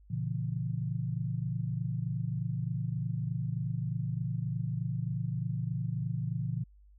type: chord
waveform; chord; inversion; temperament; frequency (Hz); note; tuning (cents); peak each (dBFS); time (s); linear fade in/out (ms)
sine; A# diminished; none; just; 116.54 / 139.85 / 167.82; A#2 / C#3 / E3; 0 / +16 / +31; -34 / -35 / -36; 0.1-6.64; 10
effects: added 50 Hz sine -55 dBFS peak until 6.98 s